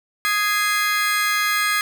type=chord; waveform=35% pulse; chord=Ab major; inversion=second; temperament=just; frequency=1245.9 / 1661.2 / 2077 Hz; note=Eb6 / Ab6 / C7; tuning=+2 / 0 / -13 cents; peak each=-21 dBFS; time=0.25-1.81 s; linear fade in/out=0 ms; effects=none